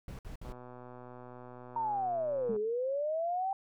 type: noise bursts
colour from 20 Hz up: brown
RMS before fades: -43 dBFS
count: 3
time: 0.08-0.524 s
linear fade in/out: 2 ms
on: 110 ms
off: 57 ms
type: click train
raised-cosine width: 1 ms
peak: -35 dBFS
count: 263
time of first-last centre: 0.45-2.563 s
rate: 124 Hz
type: linear two-way sweep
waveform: sine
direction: down then up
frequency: 932.3 to 412.7 to 788 Hz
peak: -30 dBFS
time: 1.76-3.53 s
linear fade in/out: 2 ms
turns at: 2.58 s
type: tone with exponential decay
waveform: sine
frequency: 209.1 Hz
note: G#3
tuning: 12 cents sharp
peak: -32 dBFS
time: 2.49-2.74 s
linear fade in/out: 5 ms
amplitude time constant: 53 ms
effects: none